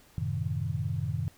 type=chord; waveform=sine; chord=F# diminished seventh; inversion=none; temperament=equal; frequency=92.5 / 110 / 130.81 / 155.56 Hz; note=F#2 / A2 / C3 / Eb3; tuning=0 / 0 / 0 / 0 cents; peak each=-34 dBFS; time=0.18-1.28 s; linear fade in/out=0 ms; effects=pink hiss -59 dBFS RMS until 1.37 s